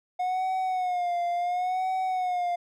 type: tone with vibrato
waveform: triangle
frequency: 724 Hz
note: F#5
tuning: 38 cents flat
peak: -23 dBFS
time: 0.19-2.56 s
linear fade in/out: 10 ms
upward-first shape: sine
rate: 0.71 Hz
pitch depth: 68 cents each way
effects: none